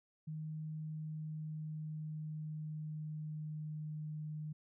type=tone with pitch glide; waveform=sine; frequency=155.56 to 153.06 Hz; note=D#3 to D#3; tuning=0 to -28 cents; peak=-40 dBFS; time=0.27-4.53 s; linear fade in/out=10 ms; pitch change=-28 cents; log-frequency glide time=0.69-4.02 s; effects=none